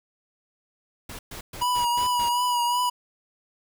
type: noise bursts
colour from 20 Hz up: pink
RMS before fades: -38 dBFS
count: 6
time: 1.09-2.29 s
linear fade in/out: 5 ms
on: 100 ms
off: 120 ms
type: tone with vibrato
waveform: square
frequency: 972 Hz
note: B5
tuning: 28 cents flat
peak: -22 dBFS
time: 1.61-2.9 s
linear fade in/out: 10 ms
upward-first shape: triangle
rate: 2.7 Hz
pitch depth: 40 cents each way
effects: none